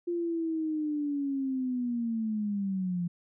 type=linear sweep; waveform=sine; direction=down; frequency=349.2 to 171.3 Hz; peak=-28 dBFS; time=0.07-3.08 s; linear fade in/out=10 ms; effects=none